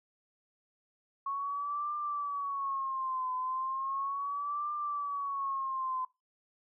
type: tone with vibrato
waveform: sine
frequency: 1100 Hz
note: C#6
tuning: 14 cents flat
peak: -32 dBFS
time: 1.26-6.05 s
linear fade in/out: 5 ms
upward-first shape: triangle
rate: 0.36 Hz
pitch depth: 140 cents each way
effects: noise-tail reverb RT60 0.2 s tail -19 dB re dry